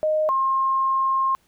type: tone pair in turn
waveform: sine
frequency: 619 / 1066.4 Hz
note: D#5 / C6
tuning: -9 / +33 cents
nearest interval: major sixth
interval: 942 cents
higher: second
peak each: -18 dBFS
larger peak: neither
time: 0.03-0.29 / 0.29-1.35 s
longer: second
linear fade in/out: 0 ms
effects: pink hiss -63 dBFS RMS until 1.47 s